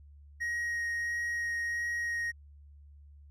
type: tone with vibrato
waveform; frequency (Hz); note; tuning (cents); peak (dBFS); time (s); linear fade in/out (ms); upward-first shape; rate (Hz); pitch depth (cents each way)
triangle; 1882; A#6; +16; -29; 0.4-2.32; 20; sine; 1.5; 8
effects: added 72 Hz sine -51 dBFS peak until 3.3 s + resampled to 32000 Hz